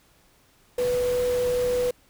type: tone in noise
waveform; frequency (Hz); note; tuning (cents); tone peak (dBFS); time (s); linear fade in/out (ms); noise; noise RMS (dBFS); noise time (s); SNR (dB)
sine; 493.9; B4; 0; -21; 0.78-1.91; 5; pink; -36; 0.78-1.91; +12
effects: pink hiss -60 dBFS RMS until 2.09 s